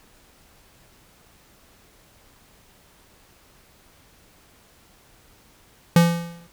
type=tone with exponential decay; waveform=square; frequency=170.1 Hz; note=F3; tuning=45 cents flat; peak=-10 dBFS; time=5.96-6.47 s; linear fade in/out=2 ms; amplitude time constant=110 ms; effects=pink hiss -55 dBFS RMS until 6.52 s